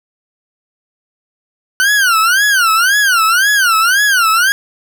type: tone with vibrato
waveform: 40% pulse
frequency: 1480 Hz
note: F#6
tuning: in tune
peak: -8 dBFS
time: 1.8-4.52 s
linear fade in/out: 0 ms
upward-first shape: sine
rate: 1.9 Hz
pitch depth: 230 cents each way
effects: none